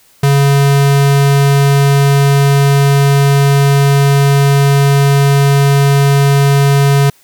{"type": "tone", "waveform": "square", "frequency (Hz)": 140, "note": "C#3", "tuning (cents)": 18, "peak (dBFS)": -7, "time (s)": [0.23, 7.1], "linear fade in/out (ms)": 5, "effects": ["white hiss -48 dBFS RMS until 7.23 s"]}